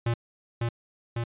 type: tone with echo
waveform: square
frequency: 117.5 Hz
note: A#2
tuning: 14 cents sharp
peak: -24 dBFS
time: 0.06-0.14 s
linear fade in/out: 5 ms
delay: 550 ms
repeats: 2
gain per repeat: -2 dB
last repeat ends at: 1.24 s
effects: resampled to 8000 Hz